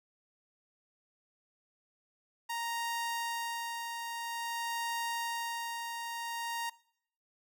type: tone with tremolo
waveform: sawtooth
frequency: 932.3 Hz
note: A#5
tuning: in tune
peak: -29 dBFS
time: 2.49-6.7 s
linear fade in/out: 10 ms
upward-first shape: sine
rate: 0.5 Hz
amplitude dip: 40%
effects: noise-tail reverb RT60 0.7 s tail -22 dB re dry